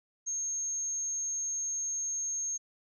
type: tone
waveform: sine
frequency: 6450 Hz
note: G8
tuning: 48 cents sharp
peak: -31 dBFS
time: 0.26-2.58 s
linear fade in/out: 20 ms
effects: none